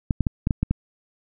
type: clicks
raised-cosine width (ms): 5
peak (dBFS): -8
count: 7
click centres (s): 0.108 / 0.207 / 0.268 / 0.471 / 0.508 / 0.63 / 0.71
effects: none